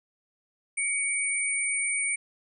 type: tone pair together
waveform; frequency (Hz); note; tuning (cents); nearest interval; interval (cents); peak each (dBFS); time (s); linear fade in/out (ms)
sine; 2248 / 8981; C#7 / C#9; +24 / +22; 2 octaves; 2398; -28; 0.77-2.16; 10
effects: none